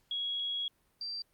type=tone pair in turn; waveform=sine; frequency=3322 / 4698 Hz; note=G#7 / D8; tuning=0 / 0 cents; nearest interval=tritone; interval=600 cents; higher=second; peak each=-32 / -36 dBFS; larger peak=first; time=0.11-0.68 / 1.01-1.22 s; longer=first; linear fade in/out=2 ms; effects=pink hiss -72 dBFS RMS until 1.33 s + Opus 48 kbps